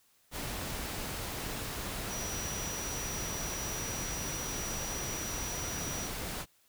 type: tone in noise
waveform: sine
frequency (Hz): 5830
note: F#8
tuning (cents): -26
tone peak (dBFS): -39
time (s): 2.08-6.1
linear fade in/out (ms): 50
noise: pink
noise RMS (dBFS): -38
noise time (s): 0.31-6.46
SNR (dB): -4
effects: white hiss -68 dBFS RMS until 6.68 s